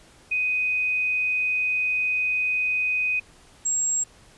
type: tone pair in turn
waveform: sine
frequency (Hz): 2500 / 7576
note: D#7 / A#8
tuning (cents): +8 / +27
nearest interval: octave + perfect fifth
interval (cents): 1919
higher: second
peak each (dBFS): -21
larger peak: neither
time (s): 0.31-3.2 / 3.65-4.04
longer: first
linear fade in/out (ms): 10
effects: pink hiss -53 dBFS RMS until 4.37 s + resampled to 24000 Hz